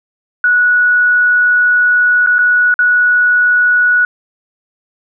sine tone with dropouts, 1467 Hz, F#6, 15 cents flat, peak -7 dBFS, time 0.44-4.05 s, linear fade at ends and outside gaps 2 ms, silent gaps 2.263-2.271 / 2.384-2.389 / 2.741-2.79 s, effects none

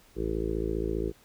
harmonic tone, 55 Hz, A1, in tune, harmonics 1 / 2 / 3 / 4 / 5 / 6 / 7 / 8 / 9, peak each -33 / -40 / -39 / -41 / -44 / -34 / -33 / -36 / -43 dBFS, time 0.15-1.13 s, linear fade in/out 50 ms, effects pink hiss -59 dBFS RMS until 1.24 s

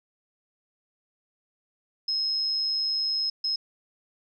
sine tone bursts at uneven times, 5150 Hz, E8, 41 cents flat, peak -24 dBFS, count 2, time 2.08-3.3 / 3.44-3.56 s, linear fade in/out 5 ms, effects none

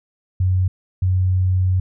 sine tone pair in turn, 92.5 / 92.5 Hz, F#2 / F#2, 0 / 0 cents, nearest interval unison, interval 0 cents, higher neither, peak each -14 dBFS, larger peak neither, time 0.4-0.68 / 1.02-1.8 s, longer second, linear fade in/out 5 ms, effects none

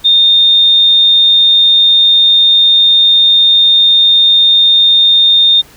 sine tone, 3648 Hz, A#7, 38 cents flat, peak -4 dBFS, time 0.04-5.62 s, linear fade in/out 20 ms, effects pink hiss -40 dBFS RMS until 5.76 s

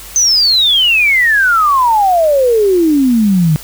sine exponential sweep, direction down, 6272 to 149.2 Hz, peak -7 dBFS, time 0.16-3.56 s, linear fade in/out 0 ms, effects added 50 Hz sine -36 dBFS peak until 3.63 s + white hiss -32 dBFS RMS until 3.63 s

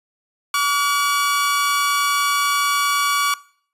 sawtooth tone pair together, 1142.1 / 1435 Hz, D6 / F6, -49 / +47 cents, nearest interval major third, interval 396 cents, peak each -14 / -20 dBFS, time 0.54-3.34 s, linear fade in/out 2 ms, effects noise-tail reverb RT60 0.5 s tail -20 dB re dry + resampled to 32000 Hz

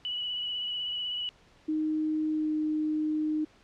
sine tone with vibrato, 2948 Hz, F#7, 7 cents flat, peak -30 dBFS, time 0.05-1.29 s, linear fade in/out 0 ms, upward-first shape sine, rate 16 Hz, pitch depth 23 cents each way
sine tone with pitch glide, 310.2 to 307.7 Hz, D#4 to D#4, -5 to -19 cents, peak -26 dBFS, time 1.68-3.45 s, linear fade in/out 10 ms, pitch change -14 cents, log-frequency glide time 2.3-2.51 s
effects pink hiss -60 dBFS RMS until 3.63 s + low-pass 5000 Hz 12 dB/octave

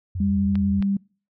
sine tone with vibrato, 85.7 Hz, F2, 32 cents flat, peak -25 dBFS, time 0.15-0.81 s, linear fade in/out 5 ms, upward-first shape triangle, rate 12 Hz, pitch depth 190 cents each way
sine tone, 197.8 Hz, G3, 16 cents sharp, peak -19 dBFS, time 0.2-0.97 s, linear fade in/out 5 ms
clicks, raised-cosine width 0.3 ms, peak -21 dBFS, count 2, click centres 0.555 / 0.825 s
effects noise-tail reverb RT60 0.4 s tail -26 dB re dry

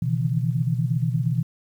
sine tone cluster, 123.8 / 140.6 / 157.4 / 166.1 Hz, B2 / C#3 / D#3 / E3, +5 / +25 / +20 / +13 cents, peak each -23 / -30 / -26 / -27 dBFS, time 0.02-1.43 s, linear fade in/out 5 ms, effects 9-bit

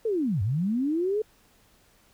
sine linear two-way sweep, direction down then up, 466.2 to 90.4 to 440.3 Hz, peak -23 dBFS, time 0.05-1.22 s, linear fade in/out 5 ms, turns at 0.42 s, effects pink hiss -61 dBFS RMS until 2.13 s

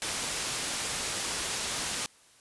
white low-pass noise, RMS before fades -33 dBFS, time 0.02-2.06 s, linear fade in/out 0 ms, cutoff 9400 Hz, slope 12 dB/octave, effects white hiss -59 dBFS RMS until 2.4 s + resampled to 24000 Hz

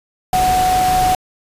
sine tone in noise, 740 Hz, F#5, in tune, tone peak -12 dBFS, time 0.33-1.15 s, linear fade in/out 2 ms, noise pink, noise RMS -22 dBFS, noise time 0.33-1.15 s, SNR +7 dB, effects resampled to 32000 Hz

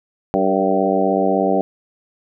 harmonic tone with a mistuned harmonic, 96.3 Hz, G2, 30 cents flat, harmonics 2 / 3 / 4 / 5 / 6 / 7 / 8, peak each -22 / -22 / -22 / -22 / -22 / -22 / -22 dBFS, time 0.34-1.61 s, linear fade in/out 0 ms, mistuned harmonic 5, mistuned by -31 cents, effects none

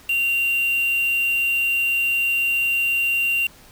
sine tone with quantisation, 2766 Hz, F7, 17 cents flat, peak -18 dBFS, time 0.09-3.47 s, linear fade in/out 5 ms, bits 5, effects pink hiss -48 dBFS RMS until 3.71 s

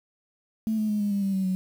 sine tone with pitch steps, 220 / 214.9 / 209.8 / 204.9 / 200.1 / 195.43 / 190.86 / 186.39 Hz, A3 / A3 / G#3 / G#3 / G3 / G3 / G3 / F#3, 0 / -41 / +18 / -23 / +36 / -5 / -46 / +13 cents, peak -22 dBFS, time 0.67-1.55 s, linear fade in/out 0 ms, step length 110 ms, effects tanh soft clip ceiling -18 dBFS + 8-bit

